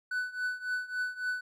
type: tone with tremolo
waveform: triangle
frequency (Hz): 1494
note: F#6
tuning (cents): +16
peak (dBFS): -26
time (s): 0.11-1.41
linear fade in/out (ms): 5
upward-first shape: triangle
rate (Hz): 3.6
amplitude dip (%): 90
effects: none